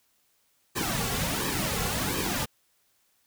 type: noise with flanger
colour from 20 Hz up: pink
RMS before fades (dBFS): -29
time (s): 0.75-2.46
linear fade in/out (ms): 20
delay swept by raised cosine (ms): 1.4 to 3.3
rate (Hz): 1.4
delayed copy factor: -0.8
effects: white hiss -69 dBFS RMS until 3.26 s